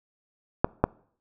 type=clicks; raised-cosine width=1 ms; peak=-4 dBFS; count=2; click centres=0.645 / 0.84 s; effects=noise-tail reverb RT60 0.6 s tail -25 dB re dry